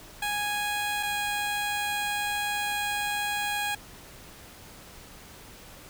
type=tone pair in turn; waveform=15% pulse; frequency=828 / 824.9 Hz; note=G#5 / G#5; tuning=-5 / -12 cents; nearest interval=unison; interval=7 cents; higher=first; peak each=-21 dBFS; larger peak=neither; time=0.22-1.03 / 1.03-3.75 s; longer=second; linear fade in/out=5 ms; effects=pink hiss -48 dBFS RMS until 5.89 s